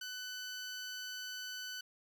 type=tone; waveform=15% pulse; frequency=1500 Hz; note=F#6; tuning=23 cents sharp; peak=-35 dBFS; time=0.01-1.81 s; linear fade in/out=5 ms; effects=none